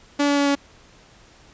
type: tone with pitch steps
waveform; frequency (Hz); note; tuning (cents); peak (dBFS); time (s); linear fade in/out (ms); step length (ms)
sawtooth; 287.4 / 285.6 / 283.8 / 282; D4 / D4 / C#4 / C#4; -37 / -48 / +41 / +30; -13; 0.19-0.554; 10; 91
effects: pink hiss -51 dBFS RMS until 1.53 s + resampled to 16000 Hz